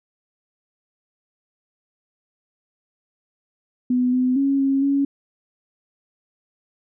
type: tone with pitch steps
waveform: sine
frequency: 249.6 / 253.6 / 275.5 / 272.1 / 278.7 Hz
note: B3 / B3 / C#4 / C#4 / C#4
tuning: +19 / +46 / -11 / -32 / +9 cents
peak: -16 dBFS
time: 3.9-5.05 s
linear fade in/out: 5 ms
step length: 230 ms
effects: none